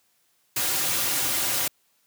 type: noise with comb filter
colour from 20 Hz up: white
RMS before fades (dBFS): -25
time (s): 0.56-1.68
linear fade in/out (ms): 5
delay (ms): 4.6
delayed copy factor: -0.6
effects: white hiss -67 dBFS RMS until 2.06 s + high-pass 100 Hz 12 dB/octave